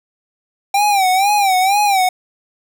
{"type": "tone with vibrato", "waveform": "square", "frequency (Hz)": 784, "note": "G5", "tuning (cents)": 0, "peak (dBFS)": -12, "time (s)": [0.74, 2.09], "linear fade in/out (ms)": 5, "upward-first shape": "sine", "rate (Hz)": 2.1, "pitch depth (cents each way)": 110, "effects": ["7-bit"]}